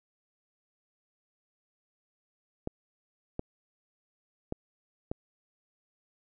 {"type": "clicks", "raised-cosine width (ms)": 2, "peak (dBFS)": -19, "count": 4, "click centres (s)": [2.674, 3.394, 4.524, 5.115], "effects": []}